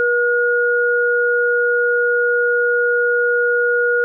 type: tone pair together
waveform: sine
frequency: 481.1 / 1439 Hz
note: B4 / F#6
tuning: -45 / -49 cents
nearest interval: octave + perfect fifth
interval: 1896 cents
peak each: -16 dBFS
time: 0-4.04 s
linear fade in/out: 0 ms
effects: none